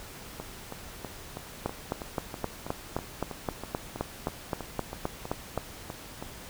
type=two click trains; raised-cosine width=1 ms; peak=-14 / -22 dBFS; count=16 / 19; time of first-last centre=1.66-5.576 / 0.4-6.225 s; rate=3.83 / 3.09 Hz; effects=pink hiss -45 dBFS RMS until 6.49 s